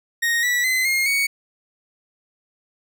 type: tone with pitch steps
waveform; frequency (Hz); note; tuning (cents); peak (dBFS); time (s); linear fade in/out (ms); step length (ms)
40% pulse; 1864.7 / 1950.6 / 2041 / 2135 / 2233; A#6 / B6 / C7 / C7 / C#7; 0 / -22 / -44 / +34 / +12; -17; 0.22-1.27; 10; 210
effects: none